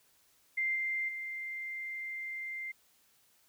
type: tone with level steps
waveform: sine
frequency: 2093 Hz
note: C7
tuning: in tune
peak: -29 / -31 / -37 dBFS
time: 0.57-2.72 s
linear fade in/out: 10 ms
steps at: 0.75 / 1.08 s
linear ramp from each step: 10 ms
effects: white hiss -68 dBFS RMS until 3.48 s